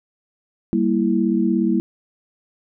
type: chord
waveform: sine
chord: E diminished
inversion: first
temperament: equal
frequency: 196 / 233.1 / 329.6 Hz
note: G3 / Bb3 / E4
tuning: 0 / 0 / 0 cents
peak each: -20 dBFS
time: 0.73-1.8 s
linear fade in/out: 0 ms
effects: none

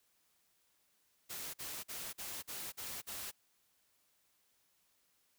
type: noise bursts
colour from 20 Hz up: white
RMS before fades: -44 dBFS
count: 7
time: 1.29-3.316 s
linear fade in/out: 20 ms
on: 250 ms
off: 46 ms
effects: white hiss -75 dBFS RMS until 5.38 s

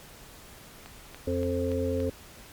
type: click train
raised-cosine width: 0.3 ms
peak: -27 dBFS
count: 5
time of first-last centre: 0.86-2.003 s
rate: 3.5 Hz
type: harmonic tone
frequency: 87.8 Hz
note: F2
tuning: 10 cents sharp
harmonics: 1 / 3 / 5 / 6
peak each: -31 / -31 / -31 / -31 dBFS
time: 1.27-2.1 s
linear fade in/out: 5 ms
effects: pink hiss -49 dBFS RMS until 2.52 s + MP3 96 kbps

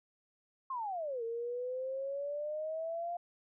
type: exponential two-way sweep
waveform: sine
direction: down then up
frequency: 1090 to 454.3 to 702 Hz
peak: -35 dBFS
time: 0.7-3.17 s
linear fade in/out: 5 ms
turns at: 1.23 s
effects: none

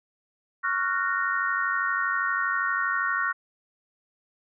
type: chord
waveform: sine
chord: Gb major seventh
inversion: second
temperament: just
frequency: 1110 / 1387.5 / 1480 / 1850 Hz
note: Db6 / F6 / Gb6 / Bb6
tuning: +2 / -12 / 0 / -14 cents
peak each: -29 dBFS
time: 0.63-3.33 s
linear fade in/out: 20 ms
effects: none

